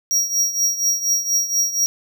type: tone with tremolo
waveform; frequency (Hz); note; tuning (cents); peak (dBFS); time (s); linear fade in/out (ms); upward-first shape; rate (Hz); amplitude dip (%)
square; 5670; F8; +25; -14; 0.11-1.86; 0; triangle; 4.2; 80
effects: none